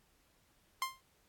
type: tone with exponential decay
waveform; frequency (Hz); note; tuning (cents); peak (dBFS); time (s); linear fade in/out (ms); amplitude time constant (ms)
sawtooth; 1052; C6; +9; -26; 0.82-1.01; 1; 40
effects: pink hiss -71 dBFS RMS until 1.28 s + AAC 64 kbps